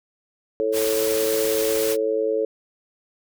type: harmonic tone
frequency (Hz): 110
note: A2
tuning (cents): 0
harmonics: 3 / 4 / 5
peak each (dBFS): -30 / -21 / -25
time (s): 0.6-2.45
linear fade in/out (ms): 0
type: noise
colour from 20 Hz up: white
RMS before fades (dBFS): -28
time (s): 0.72-1.97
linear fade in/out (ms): 50
effects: none